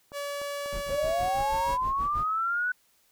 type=clicks; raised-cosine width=1 ms; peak=-31 dBFS; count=5; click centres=0.119 / 0.416 / 0.66 / 1.282 / 1.402 s
type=tone with pitch glide; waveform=sawtooth; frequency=571 to 548.4 Hz; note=D5 to C#5; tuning=-49 to -19 cents; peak=-28 dBFS; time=0.12-1.78 s; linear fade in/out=50 ms; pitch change=-70 cents; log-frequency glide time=0.83-1.45 s
type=noise with tremolo; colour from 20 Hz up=brown; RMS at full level=-36 dBFS; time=0.72-2.24 s; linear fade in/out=2 ms; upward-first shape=sine; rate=6.3 Hz; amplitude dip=95%
type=linear sweep; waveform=sine; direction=up; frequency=546 to 1499 Hz; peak=-25 dBFS; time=0.9-2.72 s; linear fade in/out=5 ms
effects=white hiss -66 dBFS RMS until 3.11 s